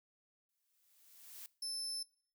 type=noise with exponential growth; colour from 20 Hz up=blue; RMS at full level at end=-48 dBFS; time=0.49-1.46 s; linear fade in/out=1 ms; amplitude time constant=210 ms
type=tone; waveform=30% pulse; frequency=5274 Hz; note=E8; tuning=in tune; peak=-35 dBFS; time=1.62-2.03 s; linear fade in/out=5 ms
effects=noise-tail reverb RT60 0.5 s tail -21 dB re dry